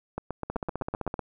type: two click trains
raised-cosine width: 1 ms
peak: -17 / -17 dBFS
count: 9 / 11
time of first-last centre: 0.18-1.193 / 0.5-1.141 s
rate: 7.9 / 15.6 Hz
effects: none